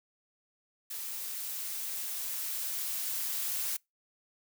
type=noise with level ramp; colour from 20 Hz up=blue; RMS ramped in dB=-39 to -33 dBFS; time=0.9-3.77 s; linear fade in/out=10 ms; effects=noise-tail reverb RT60 0.2 s tail -26 dB re dry